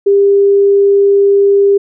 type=tone; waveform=sine; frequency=399.4 Hz; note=G4; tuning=32 cents sharp; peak=-5 dBFS; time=0.06-1.78 s; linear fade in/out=10 ms; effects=none